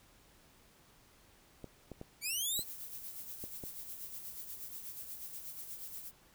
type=clicks; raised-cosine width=2 ms; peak=-31 dBFS; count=6; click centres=1.643 / 1.917 / 2.014 / 2.593 / 3.44 / 3.638 s
type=linear sweep; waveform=10% pulse; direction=up; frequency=2227 to 4186 Hz; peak=-26 dBFS; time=2.21-2.64 s; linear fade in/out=50 ms
type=noise with tremolo; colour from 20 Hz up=violet; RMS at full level=-44 dBFS; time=2.56-6.12 s; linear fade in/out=50 ms; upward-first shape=sine; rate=8.3 Hz; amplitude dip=50%
effects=pink hiss -64 dBFS RMS until 6.34 s